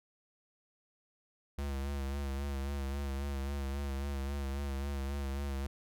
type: tone with vibrato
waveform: square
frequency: 69.3 Hz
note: C#2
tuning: in tune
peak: -35 dBFS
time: 1.58-5.67 s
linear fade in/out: 5 ms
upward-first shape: sine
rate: 3.7 Hz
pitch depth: 44 cents each way
effects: none